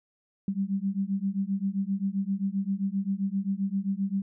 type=beating tone pair; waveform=sine; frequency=192.1 / 199.7 Hz; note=G3 / G3; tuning=-35 / +32 cents; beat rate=7.6 Hz; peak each=-29 dBFS; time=0.48-4.22 s; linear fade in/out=2 ms; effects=none